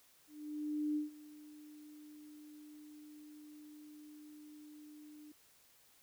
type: tone with ADSR envelope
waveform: sine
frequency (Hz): 300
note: D4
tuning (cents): +37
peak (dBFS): -32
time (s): 0.27-5.32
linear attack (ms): 690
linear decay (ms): 140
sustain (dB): -20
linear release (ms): 4
effects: white hiss -67 dBFS RMS until 6.02 s